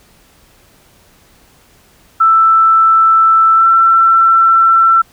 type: tone with pitch glide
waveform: sine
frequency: 1325 to 1342.7 Hz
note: E6 to E6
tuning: +9 to +31 cents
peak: -5 dBFS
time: 2.2-5.02 s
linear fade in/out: 10 ms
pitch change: +22 cents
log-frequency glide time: 3.55-3.65 s
effects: pink hiss -48 dBFS RMS until 5.12 s

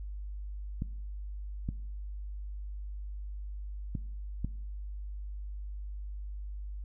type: clicks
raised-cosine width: 5 ms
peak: -21 dBFS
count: 4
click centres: 0.821 / 1.689 / 3.952 / 4.446 s
effects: noise-tail reverb RT60 0.7 s tail -19 dB re dry + added 50 Hz sine -37 dBFS peak until 6.84 s

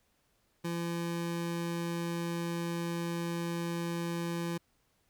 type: tone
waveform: 25% pulse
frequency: 170 Hz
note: F3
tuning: 46 cents flat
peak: -29 dBFS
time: 0.64-4.58 s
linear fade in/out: 10 ms
effects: pink hiss -73 dBFS RMS until 5.09 s

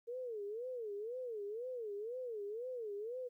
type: tone with vibrato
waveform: sine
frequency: 454.7 Hz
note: A#4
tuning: 43 cents flat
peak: -40 dBFS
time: 0.07-3.29 s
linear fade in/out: 20 ms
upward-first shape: sine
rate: 2 Hz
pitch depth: 210 cents each way
effects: 13-bit

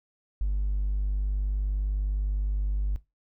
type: tone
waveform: triangle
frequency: 49.82 Hz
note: G1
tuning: 29 cents sharp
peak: -20 dBFS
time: 0.41-2.96 s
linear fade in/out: 0 ms
effects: noise-tail reverb RT60 0.2 s tail -18 dB re dry + tanh soft clip ceiling -21 dBFS

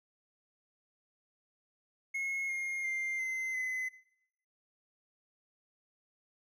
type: tone with pitch steps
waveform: triangle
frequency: 2169 / 2134 / 2100 / 2066 / 2033 Hz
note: C#7 / C7 / C7 / C7 / B6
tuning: -38 / +34 / +6 / -22 / +50 cents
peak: -31 dBFS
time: 2.14-3.89 s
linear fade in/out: 10 ms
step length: 350 ms
effects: noise-tail reverb RT60 0.7 s tail -17 dB re dry

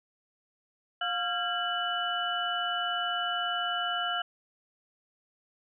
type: tone cluster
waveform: sine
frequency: 709 / 1377 / 1627 / 2969 Hz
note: F5 / F6 / G#6 / F#7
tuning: +26 / -25 / -36 / +5 cents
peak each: -34 / -32 / -37 / -33 dBFS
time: 1.01-4.22 s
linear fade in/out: 5 ms
effects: none

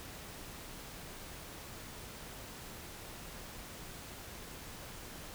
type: silence
effects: pink hiss -48 dBFS RMS until 5.34 s

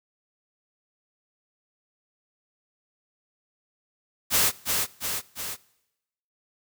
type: noise with echo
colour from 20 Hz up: white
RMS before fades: -21 dBFS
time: 4.3-4.52 s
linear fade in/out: 50 ms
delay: 350 ms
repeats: 3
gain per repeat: -4 dB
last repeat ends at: 5.57 s
effects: noise-tail reverb RT60 0.9 s tail -22 dB re dry

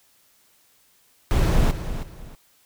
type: noise with echo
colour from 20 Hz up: brown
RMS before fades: -18 dBFS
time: 1.31-1.71 s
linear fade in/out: 0 ms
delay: 320 ms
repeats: 2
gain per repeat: -11 dB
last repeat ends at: 2.35 s
effects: white hiss -60 dBFS RMS until 2.65 s

